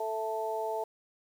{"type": "harmonic tone", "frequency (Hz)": 220, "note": "A3", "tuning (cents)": 0, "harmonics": [2, 3, 4], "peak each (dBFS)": [-35, -35, -35], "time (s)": [0, 0.84], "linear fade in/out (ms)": 5, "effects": ["9-bit"]}